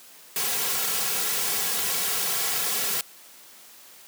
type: noise with comb filter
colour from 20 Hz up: white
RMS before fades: -26 dBFS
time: 0.36-3.01 s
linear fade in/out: 2 ms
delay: 3.3 ms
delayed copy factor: -0.85
effects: white hiss -49 dBFS RMS until 4.07 s + high-pass 200 Hz 12 dB/octave